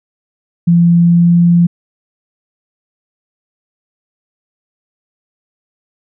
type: tone with pitch glide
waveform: sine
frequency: 171.1 to 172.29 Hz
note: F3 to F3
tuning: -35 to -23 cents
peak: -5 dBFS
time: 0.67-1.67 s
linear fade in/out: 10 ms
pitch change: +12 cents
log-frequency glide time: 0.99-1.37 s
effects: none